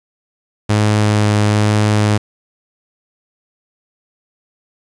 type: tone with vibrato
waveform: sawtooth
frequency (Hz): 105.3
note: G#2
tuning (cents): +24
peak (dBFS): -7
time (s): 0.69-2.18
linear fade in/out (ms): 10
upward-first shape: triangle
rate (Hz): 1.1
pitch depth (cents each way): 12
effects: resampled to 22050 Hz + 7-bit